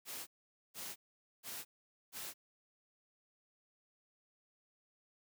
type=noise bursts; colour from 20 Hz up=white; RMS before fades=-45 dBFS; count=4; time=0.05-2.34 s; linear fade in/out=50 ms; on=220 ms; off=470 ms; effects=high-pass 100 Hz 12 dB/octave